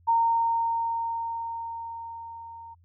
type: tone with level ramp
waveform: sine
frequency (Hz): 921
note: A#5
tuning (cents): -21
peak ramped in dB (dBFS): -18 to -41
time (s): 0.07-2.75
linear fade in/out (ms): 20
effects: added 86 Hz sine -56 dBFS peak until 2.84 s